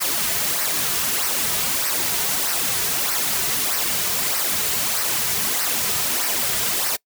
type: noise with flanger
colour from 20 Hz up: white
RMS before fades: -22 dBFS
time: 0-6.97 s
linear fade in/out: 20 ms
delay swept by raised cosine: 0.28 to 3.78 ms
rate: 1.6 Hz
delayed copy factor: -0.6
effects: noise-tail reverb RT60 0.1 s tail -24 dB re dry